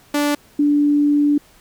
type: tone pair in turn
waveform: sawtooth / sine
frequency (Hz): 291.6 / 291.6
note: D4 / D4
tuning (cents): -12 / -12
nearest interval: unison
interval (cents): 0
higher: neither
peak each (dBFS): -12 / -12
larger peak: neither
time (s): 0.14-0.35 / 0.59-1.38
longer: second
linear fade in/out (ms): 5
effects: pink hiss -51 dBFS RMS until 1.6 s